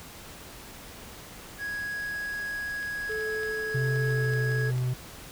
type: tone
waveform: triangle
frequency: 1661.2 Hz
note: G#6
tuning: in tune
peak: -29 dBFS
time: 1.58-4.72 s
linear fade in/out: 50 ms
type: clicks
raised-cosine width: 0.2 ms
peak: -27 dBFS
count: 9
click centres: 2.829 / 3.119 / 3.209 / 3.433 / 3.959 / 4.106 / 4.336 / 4.519 / 4.781 s
type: tone with tremolo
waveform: triangle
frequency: 435.2 Hz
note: A4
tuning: 19 cents flat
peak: -29 dBFS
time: 3.09-4.71 s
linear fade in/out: 10 ms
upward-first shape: sine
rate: 1.2 Hz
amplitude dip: 25%
type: tone with pitch glide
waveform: triangle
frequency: 130 to 126.23 Hz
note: C3 to B2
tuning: -11 to +38 cents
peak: -23 dBFS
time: 3.74-4.94 s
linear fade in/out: 10 ms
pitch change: -51 cents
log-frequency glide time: 4.03-4.34 s
effects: pink hiss -45 dBFS RMS until 5.31 s